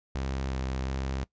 sawtooth tone with vibrato, 66 Hz, C2, 16 cents sharp, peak -26 dBFS, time 0.15-1.24 s, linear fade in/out 0 ms, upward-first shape square, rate 1.4 Hz, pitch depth 16 cents each way, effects noise-tail reverb RT60 0.1 s tail -20 dB re dry + resampled to 16000 Hz

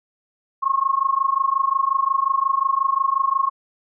sine tone with amplitude modulation, 1082 Hz, C#6, 42 cents flat, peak -13 dBFS, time 0.62-3.5 s, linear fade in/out 20 ms, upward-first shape sine, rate 25.6 Hz, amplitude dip 90%, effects none

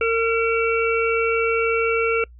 harmonic tone with a mistuned harmonic, 456.6 Hz, A#4, 36 cents flat, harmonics 1 / 3 / 5 / 6, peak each -19 / -24 / -26 / -27 dBFS, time 0.01-2.24 s, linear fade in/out 2 ms, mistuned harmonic 6, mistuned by -24 cents, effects noise-tail reverb RT60 0.1 s tail -25 dB re dry + added 60 Hz sine -42 dBFS peak until 2.39 s

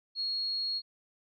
sine tone, 4303 Hz, C8, 48 cents sharp, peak -30 dBFS, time 0.15-0.82 s, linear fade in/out 50 ms, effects none

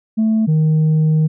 sine tone pair in turn, 220 / 156.14 Hz, A3 / D#3, 0 / +6 cents, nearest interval tritone, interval 594 cents, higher first, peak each -10 / -8 dBFS, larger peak second, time 0.17-0.47 / 0.47-1.28 s, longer second, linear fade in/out 20 ms, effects tanh soft clip ceiling -10 dBFS

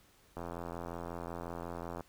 click train, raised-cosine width 1 ms, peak -27 dBFS, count 141, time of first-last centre 0.37-2.007 s, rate 85.5 Hz, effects pink hiss -65 dBFS RMS until 2.08 s

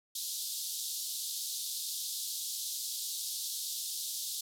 pink band-pass noise, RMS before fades -38 dBFS, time 0.15-4.41 s, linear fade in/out 5 ms, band 3600 to 15000 Hz, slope 48 dB/octave, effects none

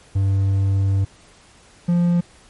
triangle tone pair in turn, 97.6 / 173.9 Hz, G2 / F3, -7 / -7 cents, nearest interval minor seventh, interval 1000 cents, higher second, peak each -13 / -12 dBFS, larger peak second, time 0.15-1.05 / 1.88-2.21 s, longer first, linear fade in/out 10 ms, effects pink hiss -50 dBFS RMS until 2.49 s + MP3 48 kbps

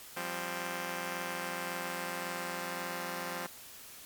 5% pulse chord, F suspended second, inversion none, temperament just, 174.61 / 196.44 / 261.9 Hz, F3 / G3 / C4, 0 / +4 / +2 cents, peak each -28 / -32 / -31 dBFS, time 0.16-3.47 s, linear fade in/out 10 ms, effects white hiss -50 dBFS RMS until 4.05 s + MP3 96 kbps

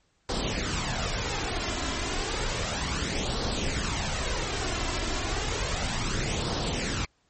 pink noise with flanger, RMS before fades -29 dBFS, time 0.29-7.05 s, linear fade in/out 2 ms, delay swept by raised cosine 0.21 to 3.01 ms, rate 0.32 Hz, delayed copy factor +0.5, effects pink hiss -69 dBFS RMS until 7.29 s + MP3 32 kbps

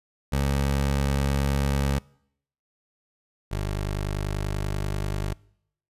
20% pulse tone pair in turn, 69.3 / 50.26 Hz, C#2 / G1, 0 / +44 cents, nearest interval tritone, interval 556 cents, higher first, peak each -17 / -21 dBFS, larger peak first, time 0.32-1.99 / 3.51-5.34 s, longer second, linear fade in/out 10 ms, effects noise-tail reverb RT60 0.7 s tail -24 dB re dry + resampled to 32000 Hz

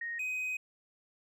sine / triangle tone pair in turn, 1864.7 / 2512 Hz, A#6 / D#7, 0 / +16 cents, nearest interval perfect fourth, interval 516 cents, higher second, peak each -35 / -31 dBFS, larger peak second, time 0.01-0.19 / 0.19-0.57 s, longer second, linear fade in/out 5 ms, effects none

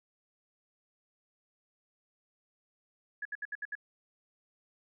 sine tone bursts, 1689 Hz, G#6, 29 cents sharp, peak -34 dBFS, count 6, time 3.22-3.753 s, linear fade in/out 5 ms, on 33 ms, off 67 ms, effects none

